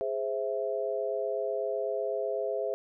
sine chord, Ab augmented, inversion none, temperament equal, 415.3 / 523.3 / 659.3 Hz, Ab4 / C5 / E5, 0 / 0 / 0 cents, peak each -33 dBFS, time 0.01-2.74 s, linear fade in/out 0 ms, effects none

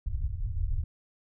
pink low-pass noise, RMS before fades -30 dBFS, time 0.06-0.84 s, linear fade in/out 5 ms, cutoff 110 Hz, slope 48 dB/octave, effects none

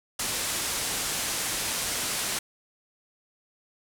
white low-pass noise, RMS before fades -30 dBFS, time 0.19-2.39 s, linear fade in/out 5 ms, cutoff 11000 Hz, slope 24 dB/octave, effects none

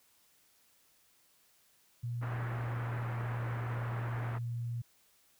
sine tone with pitch glide, 119.3 to 118.27 Hz, A#2 to A#2, +41 to +25 cents, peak -34 dBFS, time 2.03-4.82 s, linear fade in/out 10 ms, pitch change -16 cents, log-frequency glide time 2.33-3.14 s
white low-pass noise, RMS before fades -44 dBFS, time 2.21-4.39 s, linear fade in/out 20 ms, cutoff 1700 Hz, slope 24 dB/octave
effects white hiss -68 dBFS RMS until 5.39 s

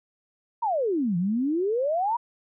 sine exponential two-way sweep, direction down then up, 978 to 167 to 978 Hz, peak -22 dBFS, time 0.62-2.17 s, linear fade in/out 10 ms, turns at 1.17 s, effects none

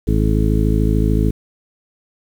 harmonic tone, 53.5 Hz, A1, 48 cents flat, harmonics 1 / 2 / 3 / 4 / 5 / 6 / 8, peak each -16 / -19 / -21 / -22 / -23 / -24 / -25 dBFS, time 0.07-1.31 s, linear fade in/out 10 ms, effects 7-bit

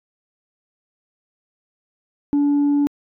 sine tone, 287.7 Hz, D4, 36 cents flat, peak -12 dBFS, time 2.33-2.87 s, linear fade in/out 0 ms, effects tanh soft clip ceiling -13 dBFS

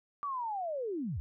sine linear sweep, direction down, 1174.7 to 61.2 Hz, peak -33 dBFS, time 0.23-1.2 s, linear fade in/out 0 ms, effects none

